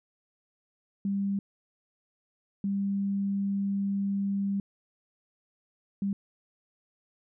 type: tone bursts at uneven times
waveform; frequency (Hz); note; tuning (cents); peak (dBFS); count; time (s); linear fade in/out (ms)
sine; 198.3; G3; +20; -26; 3; 1.05-1.39 / 2.64-4.6 / 6.02-6.13; 2
effects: none

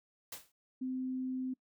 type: noise with exponential decay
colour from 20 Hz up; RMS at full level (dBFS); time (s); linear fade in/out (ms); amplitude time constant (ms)
white; -40; 0.32-0.52; 5; 43
type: tone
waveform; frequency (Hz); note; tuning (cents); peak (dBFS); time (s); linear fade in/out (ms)
sine; 257.9; C4; -25; -34; 0.81-1.54; 10
effects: noise-tail reverb RT60 0.1 s tail -24 dB re dry

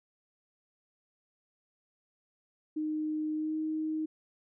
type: tone with pitch glide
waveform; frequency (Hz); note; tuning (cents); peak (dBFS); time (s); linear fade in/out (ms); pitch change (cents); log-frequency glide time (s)
sine; 308.2 to 312.7; D#4 to D#4; -16 to +9; -30; 2.76-4.06; 10; +25; 3.34-3.56
effects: none

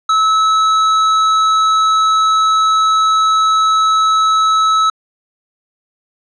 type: tone with hard clipping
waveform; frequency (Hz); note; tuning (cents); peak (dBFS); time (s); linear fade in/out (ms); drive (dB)
triangle; 1300; E6; -24; -11; 0.09-4.9; 5; 14
effects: low-pass 6000 Hz 12 dB/octave

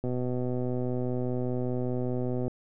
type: click train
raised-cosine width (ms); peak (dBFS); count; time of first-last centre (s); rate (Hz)
2; -19; 306; 0.04-2.48; 125
effects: none

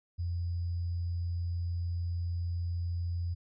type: tone with sample-and-hold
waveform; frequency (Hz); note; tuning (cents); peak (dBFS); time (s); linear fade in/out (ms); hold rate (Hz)
sine; 86.6; F2; -14; -30; 0.18-3.35; 20; 4900
effects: MP3 32 kbps

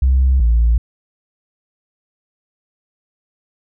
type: tone pair in turn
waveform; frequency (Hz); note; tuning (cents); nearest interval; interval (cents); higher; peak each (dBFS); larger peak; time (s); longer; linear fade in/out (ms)
sine; 65.4 / 57.46; C2 / A#1; 0 / -24; major second; 224; first; -8; neither; 0.02-0.4 / 0.4-0.78; neither; 5
effects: tanh soft clip ceiling -7 dBFS

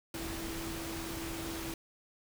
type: tone in noise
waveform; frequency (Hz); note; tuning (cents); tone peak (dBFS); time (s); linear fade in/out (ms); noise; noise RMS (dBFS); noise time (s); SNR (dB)
sine; 330; E4; +2; -41; 0.14-1.74; 2; pink; -41; 0.14-1.74; -3
effects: none

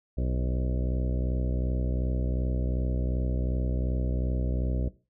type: harmonic tone with a mistuned harmonic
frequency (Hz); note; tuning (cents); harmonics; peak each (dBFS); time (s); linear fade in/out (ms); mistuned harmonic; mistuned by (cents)
62.7; B1; +27; 1 / 2 / 3 / 4 / 5 / 6 / 7 / 8 / 9 / 10; -27 / -33 / -37 / -39 / -41 / -43 / -44 / -45 / -46 / -47; 0.17-4.89; 10; 8; +33
effects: noise-tail reverb RT60 0.3 s tail -17 dB re dry

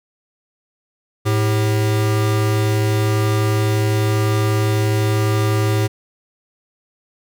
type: tone pair together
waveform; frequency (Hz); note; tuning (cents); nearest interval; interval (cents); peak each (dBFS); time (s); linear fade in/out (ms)
square; 108.36 / 397; A2 / G4; -26 / +22; octave + minor seventh; 2248; -16 / -24; 1.25-5.88; 20
effects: none

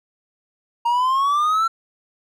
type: exponential sweep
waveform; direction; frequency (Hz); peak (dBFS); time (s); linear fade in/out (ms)
triangle; up; 932.3 to 1357; -14; 0.85-1.68; 10
effects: none

